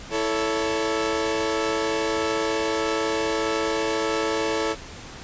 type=chord; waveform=sawtooth; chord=A major; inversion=second; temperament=equal with one note detuned; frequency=329.6 / 440 / 560.8 Hz; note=E4 / A4 / C#5; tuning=0 / 0 / +20 cents; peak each=-24 / -21 / -25 dBFS; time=0.1-4.76 s; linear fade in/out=50 ms; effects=pink hiss -40 dBFS RMS until 5.23 s + resampled to 16000 Hz